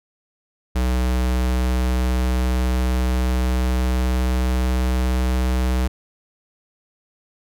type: tone with pitch glide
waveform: square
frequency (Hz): 62.6 to 63.14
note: B1 to B1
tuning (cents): +24 to +39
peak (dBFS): -18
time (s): 0.75-5.88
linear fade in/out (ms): 10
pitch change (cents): +15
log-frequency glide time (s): 1.33-5.68
effects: none